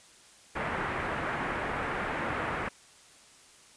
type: low-pass noise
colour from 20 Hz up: white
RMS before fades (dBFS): -33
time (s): 0.55-2.69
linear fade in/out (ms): 10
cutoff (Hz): 1900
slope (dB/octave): 24
effects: white hiss -56 dBFS RMS until 3.76 s + resampled to 22050 Hz